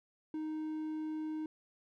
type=tone; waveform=triangle; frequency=311.1 Hz; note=D#4; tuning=in tune; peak=-34 dBFS; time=0.34-1.46 s; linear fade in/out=2 ms; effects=none